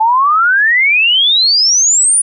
sine exponential sweep, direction up, 859 to 9830 Hz, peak -7 dBFS, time 0-2.22 s, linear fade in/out 10 ms, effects none

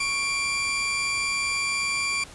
sawtooth tone pair together, 1108.7 / 2363 Hz, C#6 / D7, 0 / +10 cents, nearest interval octave + minor second, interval 1310 cents, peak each -29 / -21 dBFS, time 0-2.24 s, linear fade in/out 5 ms, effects pink hiss -45 dBFS RMS until 2.34 s + resampled to 24000 Hz

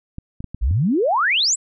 clicks, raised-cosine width 5 ms, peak -18 dBFS, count 5, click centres 0.184 / 0.405 / 0.443 / 0.546 / 0.71 s
sine exponential sweep, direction up, 49 to 8190 Hz, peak -15 dBFS, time 0.61-1.56 s, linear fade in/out 20 ms
effects none

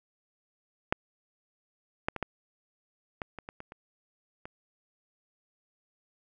clicks, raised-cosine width 0.5 ms, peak -9 / -12 / -20 / -15 / -19 / -25 / -25 / -27 / -29 / -26 dBFS, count 10, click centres 0.925 / 2.085 / 2.163 / 2.227 / 3.218 / 3.387 / 3.489 / 3.604 / 3.721 / 4.455 s, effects none

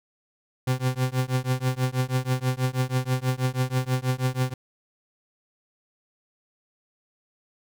40% pulse tone with tremolo, 128.3 Hz, C3, 34 cents flat, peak -18 dBFS, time 0.67-4.54 s, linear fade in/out 5 ms, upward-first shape triangle, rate 6.2 Hz, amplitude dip 100%, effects none

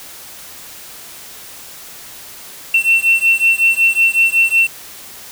triangle beating tone pair, 2700 / 2705.4 Hz, E7 / E7, +41 / +44 cents, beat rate 5.4 Hz, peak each -11 dBFS, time 2.74-4.67 s, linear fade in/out 5 ms, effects tanh soft clip ceiling -2 dBFS + white hiss -35 dBFS RMS until 5.31 s

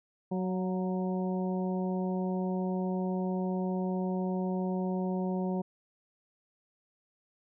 harmonic tone with a mistuned harmonic, 185.5 Hz, F#3, 5 cents sharp, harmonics 1 / 2 / 3 / 4 / 5, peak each -30 / -36 / -40 / -42 / -44 dBFS, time 0.31-5.62 s, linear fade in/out 10 ms, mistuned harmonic 4, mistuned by -28 cents, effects none

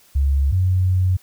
sine tone pair in turn, 69.2 / 92.37 Hz, C#2 / F#2, -2 / -2 cents, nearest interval perfect fourth, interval 500 cents, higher second, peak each -14 dBFS, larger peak neither, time 0.15-0.52 / 0.52-1.17 s, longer second, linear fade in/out 10 ms, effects white hiss -53 dBFS RMS until 1.22 s

